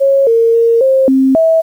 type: tone with pitch steps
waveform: sine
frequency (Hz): 548 / 458.7 / 461.8 / 531 / 265.4 / 650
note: C#5 / A#4 / A#4 / C5 / C4 / E5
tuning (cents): -20 / -28 / -16 / +25 / +25 / -24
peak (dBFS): -6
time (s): 0-1.62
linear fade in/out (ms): 20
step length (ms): 270
effects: 7-bit